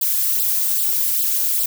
violet noise with flanger, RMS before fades -19 dBFS, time 0.01-1.66 s, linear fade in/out 5 ms, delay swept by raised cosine 0.23 to 2.53 ms, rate 2.5 Hz, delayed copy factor +0.85, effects none

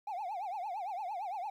triangle tone with vibrato, 780 Hz, G5, 9 cents flat, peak -33 dBFS, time 0.07-1.5 s, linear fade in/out 5 ms, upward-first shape triangle, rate 8.8 Hz, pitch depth 240 cents each way, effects tanh soft clip ceiling -31 dBFS + 12-bit

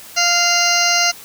harmonic tone with a mistuned harmonic, 698.5 Hz, F5, in tune, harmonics 1 / 2 / 3 / 4 / 6 / 7 / 8 / 9, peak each -21 / -21 / -21 / -21 / -21 / -21 / -21 / -21 dBFS, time 0.16-1.12 s, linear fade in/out 20 ms, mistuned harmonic 3, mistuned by -18 cents, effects white hiss -38 dBFS RMS until 1.24 s

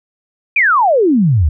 sine exponential sweep, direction down, 2491 to 68.3 Hz, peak -8 dBFS, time 0.56-1.49 s, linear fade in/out 5 ms, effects none

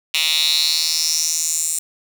10% pulse tone with high-pass filter sweep, 160 Hz, D#3, 49 cents sharp, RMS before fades -19 dBFS, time 0.14-1.79 s, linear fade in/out 2 ms, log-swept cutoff 3100 to 8100 Hz, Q 4.8, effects none

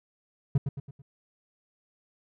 triangle tone with echo, 138.59 Hz, C#3, in tune, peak -17 dBFS, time 0.55-0.58 s, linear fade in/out 5 ms, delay 110 ms, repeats 4, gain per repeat -7 dB, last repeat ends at 1.02 s, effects none

